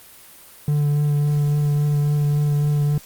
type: tone with vibrato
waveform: triangle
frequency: 146.6 Hz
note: D3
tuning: 3 cents flat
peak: -14 dBFS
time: 0.68-2.98 s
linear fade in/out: 2 ms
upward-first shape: triangle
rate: 3.6 Hz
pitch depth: 17 cents each way
effects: white hiss -45 dBFS RMS until 3.05 s + Opus 32 kbps